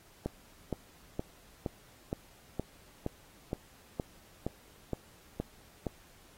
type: click train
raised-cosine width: 2 ms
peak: -19 dBFS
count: 13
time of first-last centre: 0.26-5.867 s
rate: 2.14 Hz
effects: pink hiss -60 dBFS RMS until 6.37 s + AAC 48 kbps